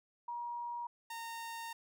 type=tone pair in turn; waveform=sine / sawtooth; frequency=953 / 919.3 Hz; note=A#5 / A#5; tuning=+38 / -24 cents; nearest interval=minor second; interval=62 cents; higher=first; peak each=-38 / -38 dBFS; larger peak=neither; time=0.28-0.87 / 1.1-1.73 s; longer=second; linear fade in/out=5 ms; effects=none